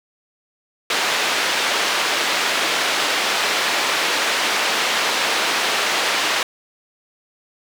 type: band-pass noise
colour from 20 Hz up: white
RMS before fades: -20 dBFS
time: 0.9-6.43 s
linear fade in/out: 2 ms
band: 380 to 3500 Hz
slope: 12 dB/octave
effects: none